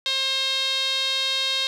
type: tone with band-pass filter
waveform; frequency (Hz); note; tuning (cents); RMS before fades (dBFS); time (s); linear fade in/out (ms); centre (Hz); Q
sawtooth; 533; C5; +32; -24; 0.06-1.67; 0; 3700; 5.2
effects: none